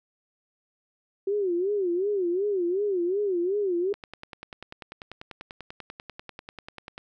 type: tone with vibrato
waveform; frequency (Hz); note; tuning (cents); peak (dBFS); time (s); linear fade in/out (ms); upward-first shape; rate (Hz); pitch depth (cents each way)
sine; 378.1; F#4; +38; -23; 1.27-3.93; 5; sine; 2.7; 170
type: click train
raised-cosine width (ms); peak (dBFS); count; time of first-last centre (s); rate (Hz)
0.3; -23; 32; 3.94-6.979; 10.2
effects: none